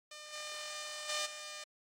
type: tone with level steps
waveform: 5% pulse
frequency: 603 Hz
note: D5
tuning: 46 cents sharp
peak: -36 / -30 / -23 / -33 dBFS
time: 0.11-1.64 s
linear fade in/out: 5 ms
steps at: 0.32 / 1.08 / 1.25 s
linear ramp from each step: 20 ms
effects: low-pass 12000 Hz 12 dB/octave + AAC 48 kbps